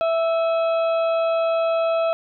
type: harmonic tone with a mistuned harmonic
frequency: 659.3 Hz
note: E5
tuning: in tune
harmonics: 1 / 2 / 4 / 5 / 6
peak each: -18 / -28 / -34 / -41 / -45 dBFS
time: 0.01-2.13 s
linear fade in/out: 0 ms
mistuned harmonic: 4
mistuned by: -54 cents
effects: none